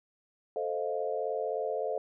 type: chord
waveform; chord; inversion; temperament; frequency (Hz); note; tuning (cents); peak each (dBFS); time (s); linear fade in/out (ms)
sine; F dominant seventh; first; equal; 440 / 523.3 / 622.3 / 698.5; A4 / C5 / Eb5 / F5; 0 / 0 / 0 / 0; -34 / -35 / -36 / -37; 0.56-1.98; 2
effects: none